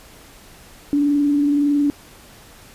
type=tone with frequency modulation; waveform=sine; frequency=288.6 Hz; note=D4; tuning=30 cents flat; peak=-14 dBFS; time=0.93-1.9 s; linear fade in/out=0 ms; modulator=21.7 Hz; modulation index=0.22; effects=pink hiss -45 dBFS RMS until 2.74 s + resampled to 32000 Hz